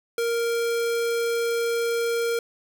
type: tone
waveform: square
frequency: 466.2 Hz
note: A#4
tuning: in tune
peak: -23 dBFS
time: 0.18-2.39 s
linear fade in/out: 2 ms
effects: none